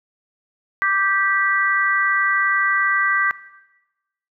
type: chord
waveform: sine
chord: G major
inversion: second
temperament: equal with one note detuned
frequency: 1174.7 / 1568 / 1957.4 Hz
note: D6 / G6 / B6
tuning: 0 / 0 / -16 cents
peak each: -21 / -20 / -20 dBFS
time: 0.82-3.31 s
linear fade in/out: 0 ms
effects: noise-tail reverb RT60 1.0 s tail -17 dB re dry